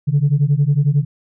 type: beating tone pair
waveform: sine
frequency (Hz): 138.59 / 149.59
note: C#3 / D3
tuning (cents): 0 / +32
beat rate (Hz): 11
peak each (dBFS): -14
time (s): 0.07-1.05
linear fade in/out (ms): 20
effects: tanh soft clip ceiling -7 dBFS